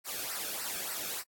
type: noise with flanger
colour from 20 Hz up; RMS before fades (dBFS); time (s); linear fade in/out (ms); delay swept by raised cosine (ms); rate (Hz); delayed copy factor
white; -37; 0.04-1.24; 50; 0.29 to 1.04; 3.4; -0.7
effects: AAC 64 kbps